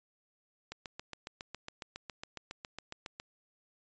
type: click train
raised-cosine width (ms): 0.2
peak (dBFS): -24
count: 19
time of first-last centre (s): 0.72-3.199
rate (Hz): 7.26
effects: resampled to 16000 Hz